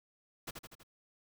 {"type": "noise with echo", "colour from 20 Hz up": "pink", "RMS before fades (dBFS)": -41, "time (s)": [0.47, 0.51], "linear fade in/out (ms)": 10, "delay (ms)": 81, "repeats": 4, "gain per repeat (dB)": -4, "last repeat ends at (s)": 0.834, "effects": []}